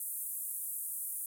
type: band-pass noise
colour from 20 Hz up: pink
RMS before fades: -39 dBFS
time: 0-1.26 s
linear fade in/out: 2 ms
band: 9000 to 15000 Hz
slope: 48 dB/octave
effects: none